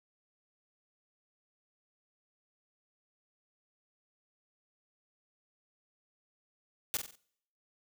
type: noise with echo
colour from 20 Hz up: white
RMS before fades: -32 dBFS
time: 6.94-6.97 s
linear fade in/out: 0 ms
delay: 46 ms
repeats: 4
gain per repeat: -7 dB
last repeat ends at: 7.154 s
effects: noise-tail reverb RT60 0.7 s tail -24 dB re dry